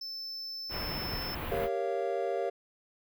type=tone; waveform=triangle; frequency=5280 Hz; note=E8; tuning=2 cents sharp; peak=-36 dBFS; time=0.01-1.35 s; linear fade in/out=5 ms
type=band-stop noise; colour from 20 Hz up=pink; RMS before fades=-37 dBFS; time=0.69-1.69 s; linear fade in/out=50 ms; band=3000 to 14000 Hz; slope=24 dB/octave
type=chord; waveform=triangle; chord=G half-diminished seventh; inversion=none; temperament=equal with one note detuned; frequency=392 / 466.2 / 554.4 / 689.2 Hz; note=G4 / Bb4 / Db5 / F5; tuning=0 / 0 / 0 / -23 cents; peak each=-33 dBFS; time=1.51-2.5 s; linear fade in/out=10 ms
effects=none

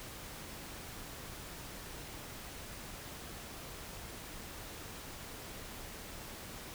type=silence; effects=pink hiss -47 dBFS RMS until 6.74 s

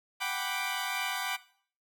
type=chord; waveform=15% pulse; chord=G major seventh; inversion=third; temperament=equal; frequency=740 / 784 / 987.8 / 1174.7 Hz; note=F#5 / G5 / B5 / D6; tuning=0 / 0 / 0 / 0 cents; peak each=-31 dBFS; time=0.2-1.37 s; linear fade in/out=20 ms; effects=noise-tail reverb RT60 0.5 s tail -17 dB re dry

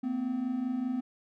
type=tone pair together; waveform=triangle; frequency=230.8 / 255.9 Hz; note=A#3 / C4; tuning=-17 / -38 cents; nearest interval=major second; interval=179 cents; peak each=-34 / -28 dBFS; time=0.03-1.01 s; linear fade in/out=10 ms; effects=none

